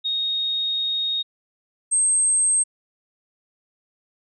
sine tone pair in turn, 3729 / 8371 Hz, A#7 / C9, 0 / 0 cents, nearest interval octave + major second, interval 1400 cents, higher second, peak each -21 / -16 dBFS, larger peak second, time 0.04-1.23 / 1.91-2.64 s, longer first, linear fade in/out 20 ms, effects none

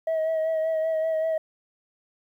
sine tone with vibrato, 640 Hz, D#5, 49 cents sharp, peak -20 dBFS, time 0.07-1.38 s, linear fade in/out 5 ms, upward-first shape sine, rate 5.2 Hz, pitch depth 26 cents each way, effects tanh soft clip ceiling -21 dBFS + 10-bit

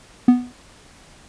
triangle tone with exponential decay, 246.9 Hz, B3, in tune, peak -3 dBFS, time 0.28-0.52 s, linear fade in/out 5 ms, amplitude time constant 52 ms, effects pink hiss -48 dBFS RMS until 1.28 s + resampled to 22050 Hz

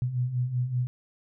sine beating tone pair, 121 / 126.2 Hz, B2 / B2, -35 / +38 cents, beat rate 5.2 Hz, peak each -32 / -26 dBFS, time 0.02-0.87 s, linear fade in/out 0 ms, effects none

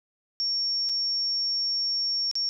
sine tone with dropouts, 5500 Hz, F8, 27 cents flat, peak -24 dBFS, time 0.4-2.49 s, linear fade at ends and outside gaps 0 ms, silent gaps 0.89-0.895 / 2.313-2.354 s, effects none

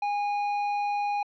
triangle tone with tanh clipping, 820 Hz, G#5, 22 cents flat, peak -27 dBFS, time 0.02-1.23 s, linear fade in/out 5 ms, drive 14 dB, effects low-pass 4000 Hz 12 dB/octave

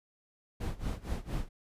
brown noise with tremolo, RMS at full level -32 dBFS, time 0.6-1.49 s, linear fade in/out 10 ms, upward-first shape sine, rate 4.3 Hz, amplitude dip 90%, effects resampled to 32000 Hz

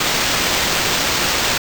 violet noise with sample-and-hold, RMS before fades -18 dBFS, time 0-1.58 s, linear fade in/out 5 ms, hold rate 11025 Hz, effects none

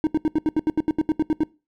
triangle tone bursts, 311.1 Hz, D#4, in tune, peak -14 dBFS, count 14, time 0.04-1.434 s, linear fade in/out 0 ms, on 29 ms, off 76 ms, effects noise-tail reverb RT60 0.3 s tail -22 dB re dry

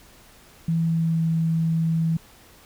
sine tone with pitch glide, 164.81 to 163.11 Hz, E3 to E3, 0 to -18 cents, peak -19 dBFS, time 0.68-2.17 s, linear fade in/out 5 ms, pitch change -18 cents, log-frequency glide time 0.79-1.25 s, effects pink hiss -51 dBFS RMS until 2.65 s

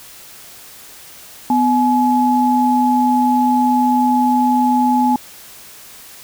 sine tone pair together, 249.7 / 849 Hz, B3 / G#5, +19 / +38 cents, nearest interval octave + major sixth, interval 2119 cents, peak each -14 dBFS, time 1.5-5.16 s, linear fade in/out 2 ms, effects white hiss -39 dBFS RMS until 6.23 s

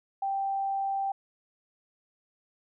sine tone, 784 Hz, G5, in tune, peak -27 dBFS, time 0.22-1.12 s, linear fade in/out 5 ms, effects none

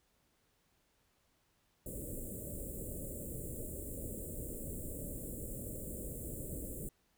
pink band-stop noise, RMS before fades -43 dBFS, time 1.86-6.89 s, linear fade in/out 2 ms, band 610 to 7400 Hz, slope 96 dB/octave, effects pink hiss -75 dBFS RMS until 7.17 s

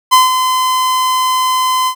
45% pulse tone with ADSR envelope, 1025 Hz, C6, 36 cents flat, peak -3 dBFS, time 0.11-1.95 s, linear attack 23 ms, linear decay 160 ms, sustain -8 dB, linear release 77 ms, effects none

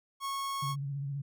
45% pulse tone, 1098 Hz, C#6, 17 cents flat, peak -33 dBFS, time 0.2-0.76 s, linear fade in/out 50 ms
sine tone with vibrato, 140 Hz, C#3, 18 cents sharp, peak -33 dBFS, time 0.62-1.22 s, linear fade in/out 10 ms, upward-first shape sine, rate 15 Hz, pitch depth 47 cents each way
effects none

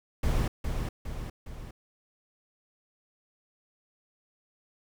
brown noise with echo, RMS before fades -26 dBFS, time 0.23-0.48 s, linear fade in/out 5 ms, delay 410 ms, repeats 3, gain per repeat -5 dB, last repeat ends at 1.71 s, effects none

